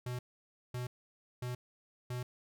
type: tone bursts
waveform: square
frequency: 124 Hz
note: B2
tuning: 7 cents sharp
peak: -37 dBFS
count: 4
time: 0.06-2.23 s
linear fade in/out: 5 ms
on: 130 ms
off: 550 ms
effects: none